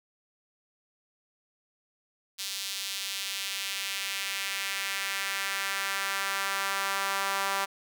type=tone with high-pass filter sweep; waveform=sawtooth; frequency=196 Hz; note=G3; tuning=in tune; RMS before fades=-32 dBFS; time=2.38-7.66 s; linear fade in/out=20 ms; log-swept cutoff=3900 to 1000 Hz; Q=1.4; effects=none